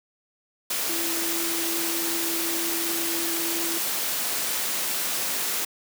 sine tone in noise, 334.1 Hz, E4, 23 cents sharp, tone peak -31 dBFS, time 0.89-3.78 s, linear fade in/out 5 ms, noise white, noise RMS -27 dBFS, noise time 0.7-5.65 s, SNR -7 dB, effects high-pass 200 Hz 12 dB/octave

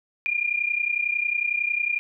sine tone pair together, 2396 / 2427 Hz, D7 / D#7, +34 / -44 cents, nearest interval unison, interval 22 cents, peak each -25 dBFS, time 0.26-1.99 s, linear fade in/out 0 ms, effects none

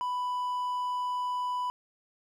triangle tone, 992 Hz, B5, 7 cents sharp, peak -27 dBFS, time 0.01-1.7 s, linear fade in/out 0 ms, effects none

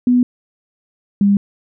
sine tone pair in turn, 247 / 200.9 Hz, B3 / G3, 0 / +43 cents, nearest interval major third, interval 357 cents, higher first, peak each -9 dBFS, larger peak neither, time 0.07-0.23 / 1.21-1.37 s, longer neither, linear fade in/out 2 ms, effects none

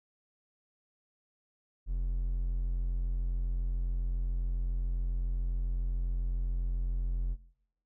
triangle tone, 43.65 Hz, F1, in tune, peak -27 dBFS, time 1.86-7.37 s, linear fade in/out 50 ms, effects noise-tail reverb RT60 0.8 s tail -20 dB re dry

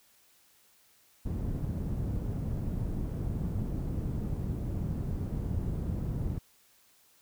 white low-pass noise, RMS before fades -33 dBFS, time 1.25-6.39 s, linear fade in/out 10 ms, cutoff 140 Hz, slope 12 dB/octave, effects white hiss -64 dBFS RMS until 7.21 s

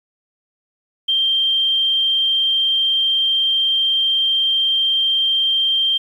sine tone, 3164 Hz, G7, 15 cents sharp, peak -14 dBFS, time 1.08-5.98 s, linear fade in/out 10 ms, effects 8-bit

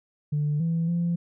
sine tone with pitch steps, 148.2 / 165.7 / 171.4 Hz, D3 / E3 / F3, +16 / +9 / -32 cents, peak -21 dBFS, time 0.32-1.16 s, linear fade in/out 10 ms, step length 280 ms, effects tanh soft clip ceiling -19 dBFS

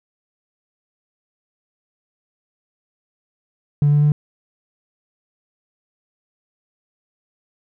triangle tone with pitch steps, 145.4 / 146.83 / 148.28 Hz, D3 / D3 / D3, -17 / 0 / +17 cents, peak -8 dBFS, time 3.82-4.12 s, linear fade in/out 2 ms, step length 100 ms, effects tanh soft clip ceiling -8 dBFS

